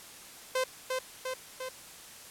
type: tone with echo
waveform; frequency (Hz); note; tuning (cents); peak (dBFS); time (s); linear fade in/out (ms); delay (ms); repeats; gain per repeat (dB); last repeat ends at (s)
sawtooth; 516; C5; -24; -23; 0.55-0.64; 5; 350; 3; -3; 1.69
effects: white hiss -49 dBFS RMS until 2.3 s + low-pass 12000 Hz 12 dB/octave